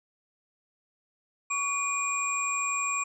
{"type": "tone cluster", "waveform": "sine", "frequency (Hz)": [1125, 2412, 7560], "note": ["C#6", "D7", "A#8"], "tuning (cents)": [25, 46, 23], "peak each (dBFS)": -31, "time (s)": [1.5, 3.04], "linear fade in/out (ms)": 10, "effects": []}